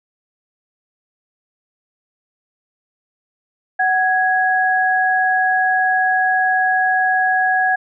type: tone pair together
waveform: sine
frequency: 746.4 / 1661.2 Hz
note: F#5 / G#6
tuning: +15 / 0 cents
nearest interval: octave + major second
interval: 1385 cents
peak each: -16 dBFS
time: 3.79-7.76 s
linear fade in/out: 10 ms
effects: none